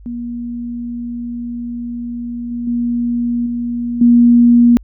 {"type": "tone with level steps", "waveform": "sine", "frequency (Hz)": 238.6, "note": "A#3", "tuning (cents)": 41, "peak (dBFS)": [-21, -19, -14, -17, -5], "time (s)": [0.06, 4.77], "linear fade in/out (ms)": 0, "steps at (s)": [2.51, 2.67, 3.46, 4.01], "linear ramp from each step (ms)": 5, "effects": ["added 50 Hz sine -36 dBFS peak until 4.83 s"]}